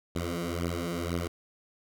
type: beating tone pair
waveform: 10% pulse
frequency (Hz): 84.8 / 86.8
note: E2 / F2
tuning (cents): +50 / -10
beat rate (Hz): 2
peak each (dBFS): -25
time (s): 0.15-1.28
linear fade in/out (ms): 10
effects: none